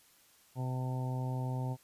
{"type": "harmonic tone", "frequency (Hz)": 128.2, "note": "C3", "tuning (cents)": -35, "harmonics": [1, 2, 3, 4, 5, 6, 7], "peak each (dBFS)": [-33, -43, -49, -49, -49, -49, -46], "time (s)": [0.55, 1.77], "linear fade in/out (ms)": 50, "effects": ["white hiss -64 dBFS RMS until 1.83 s", "resampled to 32000 Hz"]}